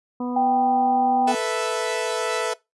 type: harmonic tone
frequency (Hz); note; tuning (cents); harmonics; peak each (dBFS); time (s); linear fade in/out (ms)
246.9; B3; 0; 1 / 2 / 3 / 4 / 5; -25 / -33 / -36 / -35 / -43; 0.2-1.35; 5
type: tone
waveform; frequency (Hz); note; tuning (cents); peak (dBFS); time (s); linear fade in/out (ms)
sine; 782; G5; -4; -17; 0.36-1.32; 5
type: chord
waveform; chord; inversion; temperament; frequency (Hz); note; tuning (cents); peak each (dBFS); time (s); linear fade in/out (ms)
sawtooth; A suspended second; none; equal; 440 / 493.9 / 659.3; A4 / B4 / E5; 0 / 0 / 0; -23; 1.27-2.54; 10
effects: noise-tail reverb RT60 0.2 s tail -21 dB re dry + resampled to 24000 Hz